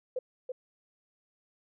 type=tone with echo; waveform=sine; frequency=508 Hz; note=B4; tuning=49 cents sharp; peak=-29 dBFS; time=0.16-0.19 s; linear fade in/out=5 ms; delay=330 ms; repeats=1; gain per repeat=-4 dB; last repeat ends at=0.52 s; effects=none